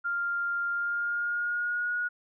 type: tone with pitch glide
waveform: sine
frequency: 1396.9 to 1449.5 Hz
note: F6 to F#6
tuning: 0 to -36 cents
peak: -27 dBFS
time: 0.04-2.09 s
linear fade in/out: 20 ms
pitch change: +64 cents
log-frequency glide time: 0.7-1.93 s
effects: none